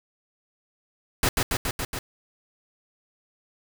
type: noise with echo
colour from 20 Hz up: pink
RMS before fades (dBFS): -21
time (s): 1.23-1.29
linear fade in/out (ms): 2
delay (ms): 140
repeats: 5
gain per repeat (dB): -2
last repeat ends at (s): 1.99
effects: none